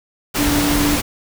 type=tone in noise; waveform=sine; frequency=291 Hz; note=D4; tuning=16 cents flat; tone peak=-17 dBFS; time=0.37-0.97 s; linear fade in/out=20 ms; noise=pink; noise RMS=-19 dBFS; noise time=0.34-1.02 s; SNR=-1 dB; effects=none